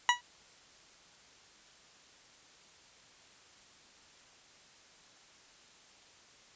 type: tone with exponential decay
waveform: 20% pulse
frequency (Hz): 971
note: B5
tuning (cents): -30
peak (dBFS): -14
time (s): 0.09-0.21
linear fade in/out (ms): 1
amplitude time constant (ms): 26
effects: white hiss -59 dBFS RMS until 6.55 s + resampled to 16000 Hz